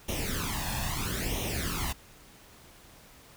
pink noise with flanger, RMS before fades -32 dBFS, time 0.08-1.93 s, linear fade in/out 10 ms, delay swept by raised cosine 0.32 to 1.17 ms, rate 0.76 Hz, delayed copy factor +0.75, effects pink hiss -54 dBFS RMS until 3.36 s

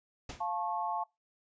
pink noise with exponential decay, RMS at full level -38 dBFS, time 0.29-0.5 s, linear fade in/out 5 ms, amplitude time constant 45 ms
sine chord, F augmented, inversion none, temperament just, 698.5 / 873.1 / 1091.3 Hz, F5 / A5 / C#6, 0 / -14 / -27 cents, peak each -37 / -34 / -38 dBFS, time 0.4-1.04 s, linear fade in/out 10 ms
effects noise-tail reverb RT60 0.2 s tail -23 dB re dry + resampled to 16000 Hz

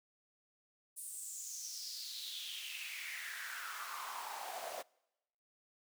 pink noise with high-pass filter sweep, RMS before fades -45 dBFS, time 0.96-4.83 s, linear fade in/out 20 ms, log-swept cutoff 9600 to 600 Hz, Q 5.3, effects noise-tail reverb RT60 1.0 s tail -26 dB re dry

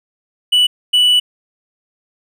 triangle tone pair in turn, 2960 / 2960 Hz, F#7 / F#7, 0 / 0 cents, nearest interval unison, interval 0 cents, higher neither, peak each -7 dBFS, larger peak neither, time 0.52-0.67 / 0.93-1.2 s, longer second, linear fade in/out 10 ms, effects none

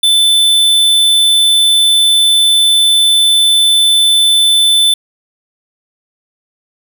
square tone, 3520 Hz, A7, in tune, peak -7 dBFS, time 0.03-4.94 s, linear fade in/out 5 ms, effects 8-bit

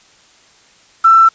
sine tone with quantisation, 1336 Hz, E6, 23 cents sharp, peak -4 dBFS, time 1.04-1.29 s, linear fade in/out 10 ms, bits 5, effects white hiss -48 dBFS RMS until 1.34 s + resampled to 16000 Hz

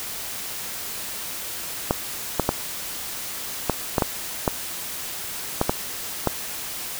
clicks, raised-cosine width 1 ms, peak -4 dBFS, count 10, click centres 1.909 / 2.397 / 2.491 / 3.697 / 3.982 / 4.022 / 4.478 / 5.614 / 5.695 / 6.273 s, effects white hiss -32 dBFS RMS until 6.99 s

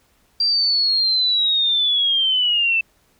sine linear sweep, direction down, 4740 to 2637 Hz, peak -15 dBFS, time 0.4-2.81 s, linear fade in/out 5 ms, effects pink hiss -60 dBFS RMS until 3.19 s

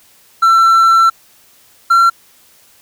triangle tone pair in turn, 1344 / 1363.5 Hz, E6 / F6, +33 / -42 cents, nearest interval unison, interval 25 cents, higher second, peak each -4 dBFS, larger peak neither, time 0.42-1.1 / 1.9-2.1 s, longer first, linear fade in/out 10 ms, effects white hiss -48 dBFS RMS until 2.81 s

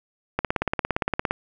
click train, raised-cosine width 0.5 ms, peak -7 dBFS, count 17, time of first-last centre 0.39-1.31 s, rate 17.4 Hz, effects none

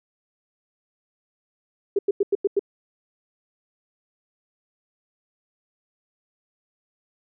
sine tone bursts, 400 Hz, G4, 35 cents sharp, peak -16 dBFS, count 6, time 1.96-2.594 s, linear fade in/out 5 ms, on 29 ms, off 92 ms, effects none

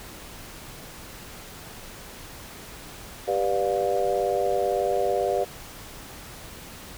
sine chord, G dominant seventh, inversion none, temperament just, 392 / 490 / 588 / 705.6 Hz, G4 / B4 / D5 / F5, 0 / -14 / +2 / +18 cents, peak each -27 dBFS, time 3.27-5.45 s, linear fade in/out 20 ms, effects pink hiss -42 dBFS RMS until 6.97 s

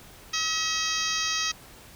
harmonic tone with a mistuned harmonic, 640 Hz, D#5, 49 cents sharp, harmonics 2 / 3 / 4 / 5 / 6 / 7 / 8 / 9 / 10, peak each -34 / -34 / -34 / -34 / -34 / -34 / -34 / -34 / -34 dBFS, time 0.33-1.52 s, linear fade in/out 10 ms, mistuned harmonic 7, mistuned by +56 cents, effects pink hiss -49 dBFS RMS until 1.95 s

